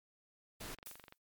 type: noise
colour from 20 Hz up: pink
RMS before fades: -46 dBFS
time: 0.6-0.75 s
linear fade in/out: 10 ms
type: click train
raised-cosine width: 0.3 ms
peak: -36 dBFS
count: 12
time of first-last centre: 0.66-1.124 s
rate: 23.7 Hz
type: noise with exponential decay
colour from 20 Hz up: blue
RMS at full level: -46 dBFS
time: 0.86-1.18 s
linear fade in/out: 1 ms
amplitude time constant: 69 ms
effects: MP3 96 kbps